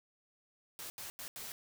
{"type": "noise bursts at uneven times", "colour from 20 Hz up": "white", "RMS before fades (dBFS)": -45, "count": 4, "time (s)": [[0.79, 0.9], [0.98, 1.1], [1.19, 1.28], [1.36, 1.52]], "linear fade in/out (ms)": 0, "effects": []}